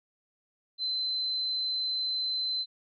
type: tone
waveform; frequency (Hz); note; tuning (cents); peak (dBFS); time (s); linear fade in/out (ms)
sine; 4063; B7; +48; -28; 0.78-2.66; 50
effects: none